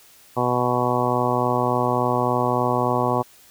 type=harmonic tone; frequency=123.47 Hz; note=B2; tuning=in tune; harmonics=1 / 2 / 3 / 4 / 5 / 6 / 7 / 8 / 9; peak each=-27 / -27 / -27 / -27 / -27 / -27 / -27 / -27 / -27 dBFS; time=0.36-3.23 s; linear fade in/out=20 ms; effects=white hiss -51 dBFS RMS until 3.5 s